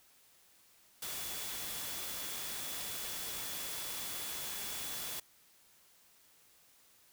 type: tone in noise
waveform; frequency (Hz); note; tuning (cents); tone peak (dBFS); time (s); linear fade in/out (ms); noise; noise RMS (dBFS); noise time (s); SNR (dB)
sine; 3420; A7; -50; -50; 1.02-5.2; 5; white; -41; 1.02-5.2; -12
effects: white hiss -65 dBFS RMS until 7.12 s